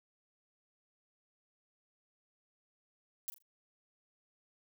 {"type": "noise with echo", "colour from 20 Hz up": "violet", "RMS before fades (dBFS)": -38, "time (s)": [3.28, 3.3], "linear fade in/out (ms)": 0, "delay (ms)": 41, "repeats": 3, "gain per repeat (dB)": -12, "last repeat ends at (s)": 3.423, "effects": []}